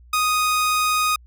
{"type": "tone", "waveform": "sawtooth", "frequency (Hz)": 1244.5, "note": "D#6", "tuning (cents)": 0, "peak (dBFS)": -14, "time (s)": [0.13, 1.16], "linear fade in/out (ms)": 5, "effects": ["added 60 Hz sine -45 dBFS peak until 1.26 s"]}